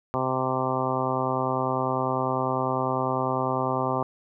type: harmonic tone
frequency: 130 Hz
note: C3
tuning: 11 cents flat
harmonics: 1 / 2 / 3 / 4 / 5 / 6 / 7 / 8 / 9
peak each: -32 / -32 / -32 / -32 / -32 / -32 / -32 / -32 / -32 dBFS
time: 0.14-4.03 s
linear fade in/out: 0 ms
effects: none